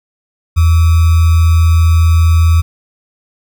sine tone with sample-and-hold, 82.41 Hz, E2, in tune, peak -5 dBFS, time 0.56-2.62 s, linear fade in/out 20 ms, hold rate 1225 Hz, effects none

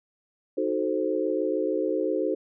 sine chord, D# diminished seventh, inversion none, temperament equal with one note detuned, 311.1 / 370 / 437.2 / 523.3 Hz, D#4 / F#4 / A4 / C5, 0 / 0 / -11 / 0 cents, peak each -29 dBFS, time 0.57-2.35 s, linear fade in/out 10 ms, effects none

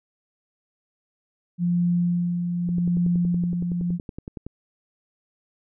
sine tone with tremolo, 174.61 Hz, F3, in tune, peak -18 dBFS, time 1.58-3.99 s, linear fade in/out 50 ms, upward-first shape sine, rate 0.83 Hz, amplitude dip 45%
click train, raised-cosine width 3 ms, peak -21 dBFS, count 20, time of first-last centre 2.69-4.466 s, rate 10.7 Hz
effects none

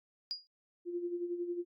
sine tone with exponential decay, 4864 Hz, D#8, 40 cents flat, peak -31 dBFS, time 0.31-0.47 s, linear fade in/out 0 ms, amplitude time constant 34 ms
sine tone with tremolo, 349.2 Hz, F4, in tune, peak -32 dBFS, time 0.85-1.65 s, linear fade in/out 50 ms, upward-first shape sine, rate 11 Hz, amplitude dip 60%
effects Opus 48 kbps

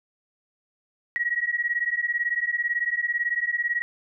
sine beating tone pair, 1900 / 1918 Hz, A#6 / A#6, +33 / +49 cents, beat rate 18 Hz, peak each -26 dBFS, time 1.16-3.82 s, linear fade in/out 0 ms, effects none

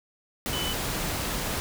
sine tone in noise, 3000 Hz, F#7, 23 cents sharp, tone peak -31 dBFS, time 0.53-0.73 s, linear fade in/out 0 ms, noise pink, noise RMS -30 dBFS, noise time 0.46-1.6 s, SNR -4 dB, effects none

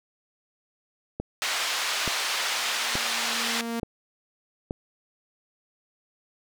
click train, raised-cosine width 2 ms, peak -16 dBFS, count 5, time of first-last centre 1.2-4.709 s, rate 1.14 Hz
white band-pass noise, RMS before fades -28 dBFS, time 1.42-3.61 s, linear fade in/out 0 ms, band 750 to 4500 Hz, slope 12 dB/octave
sawtooth tone with exponential growth, 231.8 Hz, A#3, 10 cents flat, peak -23 dBFS, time 2.28-3.8 s, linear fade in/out 5 ms, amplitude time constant 330 ms
effects none

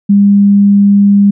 sine tone, 201.3 Hz, G3, 46 cents sharp, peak -3 dBFS, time 0.09-1.31 s, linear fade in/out 10 ms, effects none

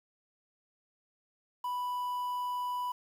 triangle tone with quantisation, 987.8 Hz, B5, in tune, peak -30 dBFS, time 1.64-2.92 s, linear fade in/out 5 ms, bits 9, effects none

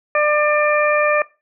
harmonic tone, 597 Hz, D5, 28 cents sharp, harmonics 1 / 2 / 3 / 4, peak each -16 / -19 / -21 / -22 dBFS, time 0.15-1.22 s, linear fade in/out 2 ms, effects noise-tail reverb RT60 0.3 s tail -22 dB re dry

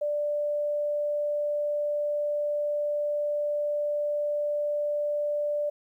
sine tone, 589 Hz, D5, 5 cents sharp, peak -25 dBFS, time 0.01-5.7 s, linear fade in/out 10 ms, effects 11-bit

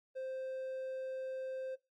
triangle tone, 523.3 Hz, C5, in tune, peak -37 dBFS, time 0.15-1.76 s, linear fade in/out 20 ms, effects noise-tail reverb RT60 0.2 s tail -17 dB re dry + AAC 64 kbps

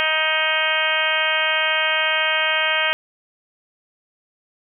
harmonic tone, 314 Hz, D#4, 16 cents sharp, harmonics 2 / 3 / 4 / 5 / 6 / 7 / 8 / 9 / 10, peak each -27 / -29 / -28 / -24 / -26 / -25 / -25 / -27 / -25 dBFS, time 0-2.93 s, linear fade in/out 0 ms, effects none

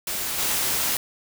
white noise with level steps, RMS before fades -28 / -24 dBFS, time 0.07-0.97 s, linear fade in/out 2 ms, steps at 0.38 s, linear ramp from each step 10 ms, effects none

